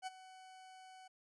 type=tone with ADSR envelope; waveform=40% pulse; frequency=750 Hz; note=F#5; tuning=23 cents sharp; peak=-38 dBFS; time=0.02-1.08 s; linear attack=48 ms; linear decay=23 ms; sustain=-16 dB; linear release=9 ms; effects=resampled to 24000 Hz